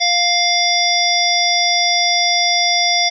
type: harmonic tone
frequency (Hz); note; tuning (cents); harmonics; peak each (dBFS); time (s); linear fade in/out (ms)
700; F5; +4; 1 / 3 / 5 / 7 / 8; -19 / -19 / -19 / -19 / -19; 0-3.1; 20
effects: none